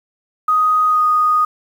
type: tone with pitch glide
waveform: sine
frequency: 1249 to 1237.5 Hz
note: D#6 to D#6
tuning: +6 to -10 cents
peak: -11 dBFS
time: 0.48-1.45 s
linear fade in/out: 5 ms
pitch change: -16 cents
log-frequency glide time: 0.86-1.05 s
effects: 7-bit